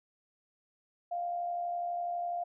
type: tone with amplitude modulation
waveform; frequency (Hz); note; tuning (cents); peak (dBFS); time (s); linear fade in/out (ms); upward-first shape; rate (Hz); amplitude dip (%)
sine; 698.5; F5; 0; -30; 1.11-2.44; 10; sine; 72.1; 40
effects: none